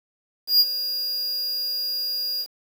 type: tone with ADSR envelope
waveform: square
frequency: 4841 Hz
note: D#8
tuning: 48 cents flat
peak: -12 dBFS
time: 0.47-2.47 s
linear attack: 130 ms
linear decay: 43 ms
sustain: -13 dB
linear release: 60 ms
effects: 7-bit